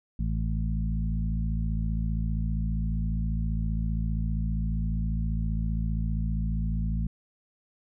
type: harmonic tone with a mistuned harmonic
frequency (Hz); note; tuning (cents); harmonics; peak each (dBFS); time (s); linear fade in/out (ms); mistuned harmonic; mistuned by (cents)
55; A1; 0; 1 / 2 / 3 / 4; -27 / -34 / -32 / -36; 0.19-7.07; 5; 1; -17
effects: none